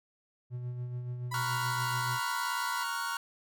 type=tone with tremolo; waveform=triangle; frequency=123.2 Hz; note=B2; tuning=4 cents flat; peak=-31 dBFS; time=0.5-2.2 s; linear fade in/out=50 ms; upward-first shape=sine; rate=7 Hz; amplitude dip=40%
type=tone; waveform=35% pulse; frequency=991 Hz; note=B5; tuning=6 cents sharp; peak=-34 dBFS; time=1.31-2.84 s; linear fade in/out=10 ms
type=chord; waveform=45% pulse; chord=Gb major seventh; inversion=first; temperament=equal; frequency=932.3 / 1108.7 / 1396.9 / 1480 Hz; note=Bb5 / Db6 / F6 / Gb6; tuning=0 / 0 / 0 / 0 cents; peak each=-38 dBFS; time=1.34-3.17 s; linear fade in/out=2 ms
effects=none